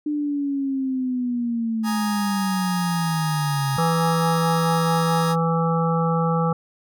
sine linear sweep, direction down, 300 to 133.5 Hz, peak -21 dBFS, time 0.06-3.77 s, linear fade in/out 5 ms
sawtooth chord, Ab suspended second, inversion none, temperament just, 830.6 / 934.4 / 1245.9 Hz, Ab5 / Bb5 / Eb6, 0 / +4 / +2 cents, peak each -25 / -28 / -26 dBFS, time 1.83-5.36 s, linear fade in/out 50 ms
harmonic tone, 165.2 Hz, E3, 4 cents sharp, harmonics 1 / 3 / 5 / 7 / 8, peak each -20 / -25 / -27 / -28 / -29 dBFS, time 3.78-6.53 s, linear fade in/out 5 ms
effects none

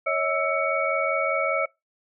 sine tone cluster, 555 / 640 / 1319 / 2241 Hz, C#5 / D#5 / E6 / C#7, +2 / +49 / +1 / +18 cents, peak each -27 dBFS, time 0.06-1.66 s, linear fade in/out 10 ms, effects noise-tail reverb RT60 0.2 s tail -22 dB re dry

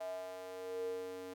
square tone with high-pass filter sweep, 92.5 Hz, F#2, in tune, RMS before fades -43 dBFS, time 0-1.34 s, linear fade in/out 10 ms, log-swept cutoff 670 to 370 Hz, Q 9.6, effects none

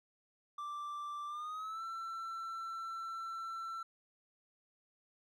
triangle tone with pitch glide, 1174.7 to 1341.6 Hz, D6 to E6, 0 to +30 cents, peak -38 dBFS, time 0.58-3.83 s, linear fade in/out 5 ms, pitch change +230 cents, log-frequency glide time 1.27-1.83 s, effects none

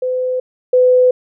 sine tone pair in turn, 508 / 503.6 Hz, B4 / B4, +49 / +34 cents, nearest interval unison, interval 15 cents, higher first, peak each -15 / -7 dBFS, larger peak second, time 0.02-0.4 / 0.73-1.11 s, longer neither, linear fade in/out 5 ms, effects none

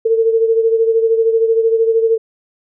sine beating tone pair, 450 / 463 Hz, A4 / A#4, +39 / -12 cents, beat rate 13 Hz, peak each -11 / -18 dBFS, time 0.05-2.18 s, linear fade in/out 10 ms, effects none

